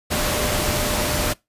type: tone in noise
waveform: sine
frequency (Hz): 600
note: D5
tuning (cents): +37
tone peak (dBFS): -28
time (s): 0.1-1.34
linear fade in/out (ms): 20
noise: pink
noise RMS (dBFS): -22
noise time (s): 0.1-1.34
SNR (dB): -9
effects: noise-tail reverb RT60 0.2 s tail -23 dB re dry + resampled to 32000 Hz